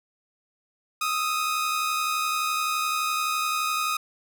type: tone pair together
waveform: sawtooth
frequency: 1246.8 / 1318.5 Hz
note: D#6 / E6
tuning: +3 / 0 cents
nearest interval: minor second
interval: 97 cents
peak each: -21 / -29 dBFS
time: 1.01-3.97 s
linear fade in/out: 5 ms
effects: none